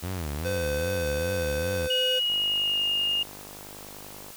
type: tone with vibrato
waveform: sawtooth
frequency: 82.41 Hz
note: E2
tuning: in tune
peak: -26 dBFS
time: 0.02-1.88 s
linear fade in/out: 20 ms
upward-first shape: sine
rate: 2.5 Hz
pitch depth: 240 cents each way
type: tone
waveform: square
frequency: 510 Hz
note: C5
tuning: 44 cents flat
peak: -28 dBFS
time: 0.44-2.2 s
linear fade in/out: 20 ms
type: tone with pitch glide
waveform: sine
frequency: 2900 to 2837 Hz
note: F#7 to F7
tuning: -35 to +27 cents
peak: -23 dBFS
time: 1.9-3.23 s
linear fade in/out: 5 ms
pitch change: -38 cents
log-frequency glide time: 2.18-2.82 s
type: click train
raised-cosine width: 1 ms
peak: -30 dBFS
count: 102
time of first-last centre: 2.3-4.304 s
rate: 50.4 Hz
effects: white hiss -45 dBFS RMS until 4.36 s